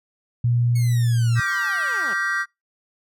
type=tone with pitch glide; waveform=sine; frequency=120 to 116.72 Hz; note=B2 to A#2; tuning=-49 to +3 cents; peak=-16 dBFS; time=0.44-1.4 s; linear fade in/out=5 ms; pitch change=-48 cents; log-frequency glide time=0.95-1.21 s
type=linear sweep; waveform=10% pulse; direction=down; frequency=2217 to 164.1 Hz; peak=-26 dBFS; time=0.75-2.14 s; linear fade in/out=10 ms
type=chord; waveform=triangle; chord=G minor seventh; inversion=second; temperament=equal with one note detuned; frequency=1174.7 / 1396.9 / 1568 / 1911.5 Hz; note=D6 / F6 / G6 / Bb6; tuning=0 / 0 / 0 / +43 cents; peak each=-27 / -28 / -22 / -24 dBFS; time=1.35-2.46 s; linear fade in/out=50 ms
effects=noise-tail reverb RT60 0.2 s tail -26 dB re dry